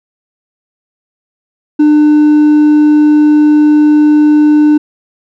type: tone with hard clipping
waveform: triangle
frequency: 300 Hz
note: D4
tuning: 37 cents sharp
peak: -4 dBFS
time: 1.79-4.78 s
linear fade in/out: 10 ms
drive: 5 dB
effects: none